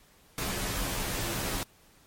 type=noise with comb filter; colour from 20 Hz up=pink; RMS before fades=-32 dBFS; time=0.38-1.63 s; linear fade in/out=0 ms; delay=13 ms; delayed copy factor=-0.7; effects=pink hiss -60 dBFS RMS until 2.06 s + MP3 64 kbps